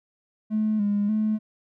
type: tone with vibrato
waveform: triangle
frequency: 210 Hz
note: G#3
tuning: 19 cents sharp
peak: -17 dBFS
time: 0.5-1.39 s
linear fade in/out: 50 ms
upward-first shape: square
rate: 1.7 Hz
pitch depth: 45 cents each way
effects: tanh soft clip ceiling -18 dBFS